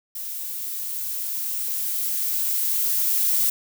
violet noise with level ramp, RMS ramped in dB -32 to -20 dBFS, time 0.15-3.5 s, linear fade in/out 5 ms, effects none

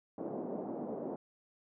pink band-pass noise, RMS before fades -40 dBFS, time 0.18-1.16 s, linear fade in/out 2 ms, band 210 to 680 Hz, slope 24 dB/octave, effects none

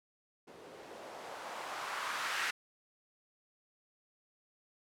violet noise with low-pass filter sweep, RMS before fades -41 dBFS, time 0.47-2.51 s, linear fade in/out 10 ms, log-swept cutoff 370 to 1700 Hz, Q 1.6, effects none

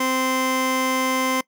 25% pulse tone pair together, 260 / 1040 Hz, C4 / C6, -11 / -11 cents, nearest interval 2 octaves, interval 2400 cents, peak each -19 dBFS, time 0-1.41 s, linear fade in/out 5 ms, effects noise-tail reverb RT60 0.1 s tail -22 dB re dry

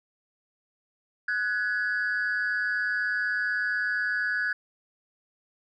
sine tone pair together, 1480 / 1684.1 Hz, F#6 / G#6, 0 / +24 cents, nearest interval major second, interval 224 cents, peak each -26 dBFS, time 1.28-4.53 s, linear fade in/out 5 ms, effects tanh soft clip ceiling -21 dBFS

